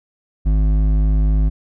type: tone with hard clipping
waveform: triangle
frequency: 51.91 Hz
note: G#1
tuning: in tune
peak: -14 dBFS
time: 0.45-1.5 s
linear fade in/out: 20 ms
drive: 13 dB
effects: none